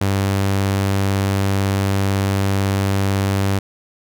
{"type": "tone", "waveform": "sawtooth", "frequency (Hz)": 98, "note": "G2", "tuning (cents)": 0, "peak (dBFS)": -12, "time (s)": [0.01, 3.59], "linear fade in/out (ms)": 5, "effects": []}